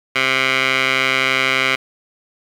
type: tone with band-pass filter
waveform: 15% pulse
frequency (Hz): 131.9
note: C3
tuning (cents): +14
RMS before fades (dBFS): -17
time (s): 0.15-1.76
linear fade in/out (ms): 10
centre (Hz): 2300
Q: 2.3
effects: 7-bit